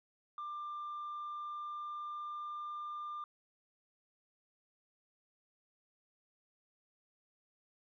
sine tone with pitch glide, 1190 to 1196.9 Hz, D6 to D6, +22 to +32 cents, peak -38 dBFS, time 0.38-3.24 s, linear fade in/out 2 ms, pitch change +10 cents, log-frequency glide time 0.77-2.72 s, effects tanh soft clip ceiling -38 dBFS

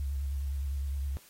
sine tone with vibrato, 69.3 Hz, C#2, in tune, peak -30 dBFS, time 0-1.17 s, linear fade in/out 0 ms, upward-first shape triangle, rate 9.7 Hz, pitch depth 69 cents each way, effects white hiss -58 dBFS RMS until 1.29 s + AAC 48 kbps

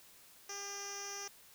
10% pulse tone with low-pass filter, 400.7 Hz, G4, 38 cents sharp, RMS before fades -44 dBFS, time 0.49-1.28 s, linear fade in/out 5 ms, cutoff 5900 Hz, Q 8.5, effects white hiss -60 dBFS RMS until 1.54 s

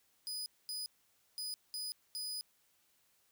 sawtooth tone bursts at uneven times, 4975 Hz, D#8, 1 cent flat, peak -36 dBFS, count 5, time 0.27-0.46 / 0.69-0.86 / 1.38-1.54 / 1.74-1.92 / 2.15-2.41 s, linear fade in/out 0 ms, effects white hiss -73 dBFS RMS until 3.31 s

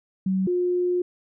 sine tone pair in turn, 189.3 / 357.4 Hz, F#3 / F4, +40 / +40 cents, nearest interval major seventh, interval 1100 cents, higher second, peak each -20 dBFS, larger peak neither, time 0.26-0.47 / 0.47-1.02 s, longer second, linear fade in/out 5 ms, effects none

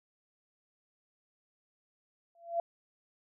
sine tone with exponential growth, 680 Hz, F5, 46 cents flat, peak -25 dBFS, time 2.35-2.6 s, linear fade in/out 2 ms, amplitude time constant 54 ms, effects none

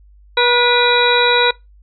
harmonic tone with a mistuned harmonic, 484.4 Hz, B4, 34 cents flat, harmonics 1 / 2 / 3 / 4 / 5 / 7 / 8, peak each -16 / -17 / -18 / -24 / -20 / -28 / -16 dBFS, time 0.37-1.51 s, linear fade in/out 5 ms, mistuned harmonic 4, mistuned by +39 cents, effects noise-tail reverb RT60 0.2 s tail -22 dB re dry + added 50 Hz sine -43 dBFS peak until 1.82 s

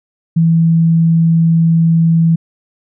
sine tone, 164.8 Hz, E3, in tune, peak -7 dBFS, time 0.36-2.36 s, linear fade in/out 10 ms, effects none

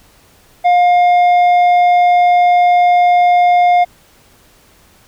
sine tone with tanh clipping, 710 Hz, F5, 28 cents sharp, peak -8 dBFS, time 0.64-3.85 s, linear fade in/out 20 ms, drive 7 dB, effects pink hiss -48 dBFS RMS until 5.07 s

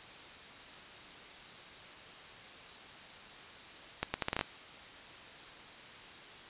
accelerating click train, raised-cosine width 0.3 ms, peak -15 dBFS, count 8, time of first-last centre 4.03-4.411 s, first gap 110 ms, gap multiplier 0.75, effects white hiss -50 dBFS RMS until 6.49 s + resampled to 8000 Hz

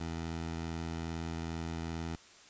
15% pulse tone with vibrato, 82.41 Hz, E2, in tune, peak -30 dBFS, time 0-2.16 s, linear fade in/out 5 ms, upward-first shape triangle, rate 19 Hz, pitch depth 20 cents each way, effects white hiss -57 dBFS RMS until 2.49 s + resampled to 16000 Hz

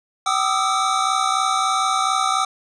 square tone cluster, 765 / 1195 / 1259 / 1322 Hz, G5 / D6 / D#6 / E6, -42 / +30 / +20 / +5 cents, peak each -24 dBFS, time 0.26-2.45 s, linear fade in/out 5 ms, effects resampled to 22050 Hz + 8-bit

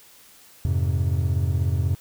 triangle chord, F minor, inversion none, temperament equal with one note detuned, 87.31 / 103.83 / 131.65 Hz, F2 / Ab2 / C3, 0 / 0 / +11 cents, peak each -20 / -24 / -24 dBFS, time 0.65-1.95 s, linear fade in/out 0 ms, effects white hiss -51 dBFS RMS until 2 s

